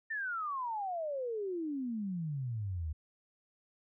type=exponential sweep; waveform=sine; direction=down; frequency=1822 to 73.8 Hz; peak=-34 dBFS; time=0.1-2.93 s; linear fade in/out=10 ms; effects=none